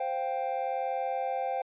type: chord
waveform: triangle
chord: C suspended fourth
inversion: none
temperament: equal with one note detuned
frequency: 523.3 / 703.3 / 784 Hz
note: C5 / F5 / G5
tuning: 0 / +12 / 0 cents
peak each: -32 / -33 / -30 dBFS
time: 0-1.62 s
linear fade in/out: 5 ms
effects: resampled to 8000 Hz